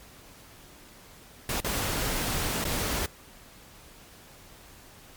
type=noise with dropouts; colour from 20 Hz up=pink; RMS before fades=-29 dBFS; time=1.49-3.06 s; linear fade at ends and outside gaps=2 ms; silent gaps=1.603-1.645 / 2.642-2.651 s; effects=pink hiss -51 dBFS RMS until 5.16 s + MP3 96 kbps